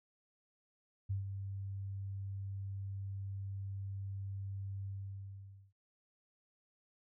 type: tone with ADSR envelope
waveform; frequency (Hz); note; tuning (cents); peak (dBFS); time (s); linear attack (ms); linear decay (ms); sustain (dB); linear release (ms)
sine; 98; G2; 0; -32; 1.09-5.73; 17; 130; -7; 870
effects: none